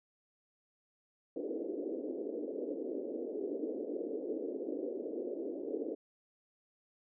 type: band-pass noise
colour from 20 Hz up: pink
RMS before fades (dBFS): -39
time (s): 1.36-5.95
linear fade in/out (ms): 5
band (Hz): 280 to 520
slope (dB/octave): 48
effects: none